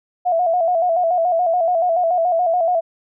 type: tone with vibrato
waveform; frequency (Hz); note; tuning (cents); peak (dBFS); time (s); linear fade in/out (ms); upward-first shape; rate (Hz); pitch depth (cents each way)
sine; 691; F5; -19; -14; 0.25-2.81; 20; square; 7; 75
effects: none